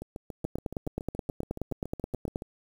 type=two click trains; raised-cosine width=2 ms; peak=-17 / -24 dBFS; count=19 / 18; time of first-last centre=0.45-2.359 / 0.02-2.421 s; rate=9.43 / 7.08 Hz; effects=8-bit